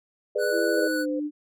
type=chord; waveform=sine; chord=G# diminished; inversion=none; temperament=equal with one note detuned; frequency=415.3 / 493.9 / 599.7 Hz; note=G#4 / B4 / D5; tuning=0 / 0 / +36 cents; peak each=-27 dBFS; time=0.35-0.88 s; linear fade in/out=10 ms
type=tone with vibrato; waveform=square; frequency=1480 Hz; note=F#6; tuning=in tune; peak=-29 dBFS; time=0.38-1.06 s; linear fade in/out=50 ms; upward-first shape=sine; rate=13 Hz; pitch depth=8 cents each way
type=tone with pitch glide; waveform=sine; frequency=335.7 to 297.4 Hz; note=E4 to D4; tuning=+32 to +22 cents; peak=-26 dBFS; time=0.51-1.31 s; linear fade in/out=50 ms; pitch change=-210 cents; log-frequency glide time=0.71-1.08 s
type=tone; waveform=sine; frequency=514 Hz; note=C5; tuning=31 cents flat; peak=-29 dBFS; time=0.76-1.2 s; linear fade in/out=10 ms
effects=none